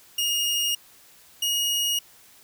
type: tone pair in turn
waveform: sawtooth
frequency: 2852 / 2878 Hz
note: F7 / F#7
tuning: +36 / -49 cents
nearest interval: unison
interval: 15 cents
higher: second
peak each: -19 dBFS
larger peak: neither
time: 0.18-0.75 / 1.42-1.99 s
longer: neither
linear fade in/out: 5 ms
effects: white hiss -53 dBFS RMS until 2.43 s